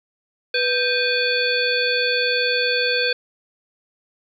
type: harmonic tone with a mistuned harmonic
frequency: 493.9 Hz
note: B4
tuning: in tune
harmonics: 1 / 3 / 5 / 7 / 9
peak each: -23 / -23 / -24 / -27 / -24 dBFS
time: 0.54-3.13 s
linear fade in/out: 5 ms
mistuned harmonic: 3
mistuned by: +100 cents
effects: 9-bit